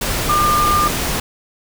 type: tone in noise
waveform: sine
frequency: 1200 Hz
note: D6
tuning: 37 cents sharp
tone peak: -13 dBFS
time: 0.29-0.88 s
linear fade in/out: 5 ms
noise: pink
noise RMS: -20 dBFS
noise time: 0.01-1.2 s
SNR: +4 dB
effects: none